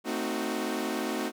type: chord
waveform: sawtooth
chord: A diminished seventh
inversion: none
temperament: equal with one note detuned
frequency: 223.7 / 261.6 / 311.1 / 370 Hz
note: A3 / C4 / Eb4 / Gb4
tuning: +29 / 0 / 0 / 0 cents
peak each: -31 dBFS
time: 0.04-1.32 s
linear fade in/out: 50 ms
effects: none